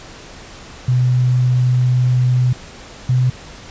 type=tone pair in turn; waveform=sine; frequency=125.4 / 126.64 Hz; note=B2 / B2; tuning=+27 / +44 cents; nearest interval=unison; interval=17 cents; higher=second; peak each=-11 dBFS; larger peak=neither; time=0.88-2.53 / 3.09-3.3 s; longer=first; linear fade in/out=5 ms; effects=pink hiss -37 dBFS RMS until 3.7 s + resampled to 16000 Hz